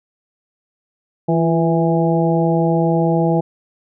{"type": "harmonic tone with a mistuned harmonic", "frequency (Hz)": 164.81, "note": "E3", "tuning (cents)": 0, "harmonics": [1, 2, 3, 4, 5], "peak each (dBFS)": [-16, -19, -21, -22, -23], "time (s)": [1.28, 3.41], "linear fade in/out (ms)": 10, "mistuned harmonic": 2, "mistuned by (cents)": 44, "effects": []}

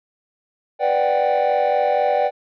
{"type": "chord", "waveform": "triangle", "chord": "G major seventh", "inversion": "first", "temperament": "equal", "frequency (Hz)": [493.9, 587.3, 740, 784], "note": ["B4", "D5", "F#5", "G5"], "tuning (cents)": [0, 0, 0, 0], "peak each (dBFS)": [-20, -17, -20, -18], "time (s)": [0.79, 2.31], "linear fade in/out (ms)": 50, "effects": ["tanh soft clip ceiling -8 dBFS", "resampled to 11025 Hz"]}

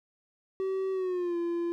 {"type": "tone with pitch glide", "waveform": "triangle", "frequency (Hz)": [382, 342.3], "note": ["G4", "F4"], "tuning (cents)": [-45, -35], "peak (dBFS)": -26, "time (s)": [0.6, 1.72], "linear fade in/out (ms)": 0, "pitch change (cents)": -190, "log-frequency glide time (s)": [0.92, 1.37], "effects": []}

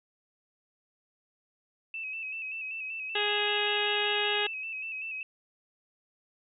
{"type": "tone with vibrato", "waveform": "sine", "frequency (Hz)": 2600, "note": "E7", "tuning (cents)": -24, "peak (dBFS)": -34, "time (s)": [1.94, 5.23], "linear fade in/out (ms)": 2, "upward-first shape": "square", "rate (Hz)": 5.2, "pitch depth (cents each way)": 40}
{"type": "harmonic tone", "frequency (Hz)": 414.5, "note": "G#4", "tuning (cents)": -3, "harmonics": [1, 2, 3, 4, 5, 6, 7, 8, 9], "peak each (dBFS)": [-33, -35, -41, -34, -37, -43, -32, -36, -37], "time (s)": [3.15, 4.47], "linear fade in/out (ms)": 5}
{"effects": []}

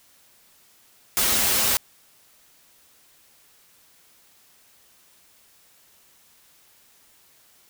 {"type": "noise with comb filter", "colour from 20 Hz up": "white", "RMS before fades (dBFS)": -21, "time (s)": [1.17, 1.77], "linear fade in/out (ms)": 0, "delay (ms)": 6.7, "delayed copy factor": -0.7, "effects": ["white hiss -57 dBFS RMS until 7.69 s"]}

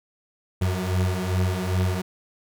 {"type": "beating tone pair", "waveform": "35% pulse", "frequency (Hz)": [91, 93.5], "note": ["F#2", "F#2"], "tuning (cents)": [-28, 19], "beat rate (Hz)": 2.5, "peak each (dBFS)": -23, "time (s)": [0.61, 2.02], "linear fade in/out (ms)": 10, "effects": []}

